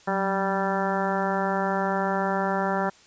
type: harmonic tone with a mistuned harmonic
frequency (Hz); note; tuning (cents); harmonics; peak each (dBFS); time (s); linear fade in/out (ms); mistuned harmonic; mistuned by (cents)
194.8; G3; -11; 1 / 2 / 3 / 4 / 5 / 6 / 7 / 8 / 9; -29 / -31 / -30 / -29 / -31 / -39 / -32 / -38 / -35; 0.07-2.9; 10; 1; -60
effects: white hiss -54 dBFS RMS until 3.06 s + resampled to 16000 Hz